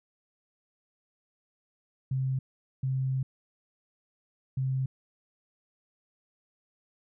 sine tone bursts at uneven times, 131.9 Hz, C3, 14 cents sharp, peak -26 dBFS, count 3, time 2.11-2.39 / 2.83-3.23 / 4.57-4.86 s, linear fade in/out 5 ms, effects none

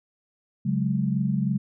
sine chord, C# suspended fourth, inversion none, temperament just, 138.59 / 184.79 / 207.9 Hz, C#3 / F#3 / G#3, 0 / -2 / +2 cents, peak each -26 dBFS, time 0.65-1.58 s, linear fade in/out 10 ms, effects none

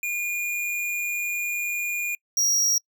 square tone pair in turn, 2427 / 5683 Hz, D#7 / F8, -44 / +29 cents, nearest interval octave + minor third, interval 1473 cents, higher second, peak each -26 / -20 dBFS, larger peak second, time 0.03-2.15 / 2.37-2.78 s, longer first, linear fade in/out 2 ms, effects noise-tail reverb RT60 0.1 s tail -26 dB re dry

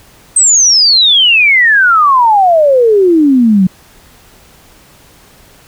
sine exponential sweep, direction down, 8372 to 180 Hz, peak -4 dBFS, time 0.36-3.67 s, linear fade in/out 5 ms, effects pink hiss -42 dBFS RMS until 5.67 s

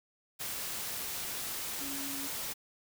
sine tone in noise, 276.8 Hz, C#4, 2 cents flat, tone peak -42 dBFS, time 1.8-2.28 s, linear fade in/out 20 ms, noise white, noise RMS -38 dBFS, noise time 0.39-2.54 s, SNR -7 dB, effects none

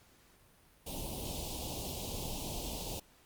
pink band-stop noise, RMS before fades -40 dBFS, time 0.86-3 s, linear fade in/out 10 ms, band 940 to 2700 Hz, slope 48 dB/octave, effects pink hiss -64 dBFS RMS until 3.25 s + Opus 48 kbps

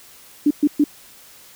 sine tone bursts, 293.7 Hz, D4, in tune, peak -11 dBFS, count 3, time 0.46-0.841 s, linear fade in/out 5 ms, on 47 ms, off 120 ms, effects white hiss -46 dBFS RMS until 1.55 s

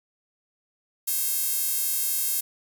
sawtooth tone with high-pass filter, 536 Hz, C5, 42 cents sharp, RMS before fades -26 dBFS, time 1.07-2.41 s, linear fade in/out 10 ms, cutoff 11000 Hz, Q 0.73, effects none

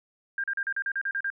sine tone bursts, 1598 Hz, G6, 33 cents sharp, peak -26 dBFS, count 10, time 0.38-1.302 s, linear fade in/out 2 ms, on 58 ms, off 38 ms, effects none

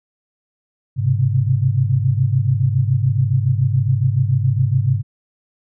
sine tone cluster, 102.8 / 128.3 / 135.4 Hz, G#2 / C3 / C#3, -17 / -34 / -40 cents, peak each -18 dBFS, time 0.96-5.03 s, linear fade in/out 50 ms, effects none

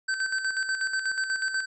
square tone with tremolo, 1544 Hz, G6, 27 cents flat, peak -25 dBFS, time 0.08-1.66 s, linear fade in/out 10 ms, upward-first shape square, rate 8.2 Hz, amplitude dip 55%, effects resampled to 22050 Hz

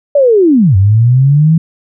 sine linear two-way sweep, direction down then up, 590 to 92.5 to 165.6 Hz, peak -4 dBFS, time 0.15-1.58 s, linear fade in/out 5 ms, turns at 0.76 s, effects none

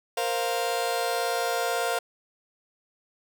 sawtooth chord, Bb suspended second, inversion none, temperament just, 466.2 / 524.4 / 699.2 Hz, Bb4 / C5 / F5, 0 / +4 / +2 cents, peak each -26 / -27 / -24 dBFS, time 0.17-1.99 s, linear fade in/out 5 ms, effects none

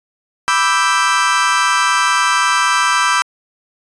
35% pulse chord, E minor seventh, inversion second, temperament equal, 987.8 / 1174.7 / 1318.5 / 1568 Hz, B5 / D6 / E6 / G6, 0 / 0 / 0 / 0 cents, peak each -16 dBFS, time 0.48-3.22 s, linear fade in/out 0 ms, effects resampled to 22050 Hz

